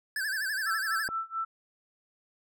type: tone with vibrato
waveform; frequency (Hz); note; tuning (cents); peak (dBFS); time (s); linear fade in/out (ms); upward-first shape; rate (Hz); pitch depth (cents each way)
square; 1637; G#6; -25; -30; 0.16-1.08; 2; sine; 12; 130
type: tone with tremolo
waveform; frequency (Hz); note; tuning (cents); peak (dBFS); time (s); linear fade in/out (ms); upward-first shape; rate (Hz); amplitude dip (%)
sine; 1330; E6; +15; -28; 0.66-1.45; 10; sine; 4.4; 95
type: click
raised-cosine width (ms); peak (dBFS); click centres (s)
1; -25; 1.089
effects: none